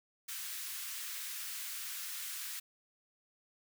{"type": "high-pass noise", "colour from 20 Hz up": "white", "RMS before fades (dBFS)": -42, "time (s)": [0.28, 2.6], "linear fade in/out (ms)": 10, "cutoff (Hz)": 1300, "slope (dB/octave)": 24, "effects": []}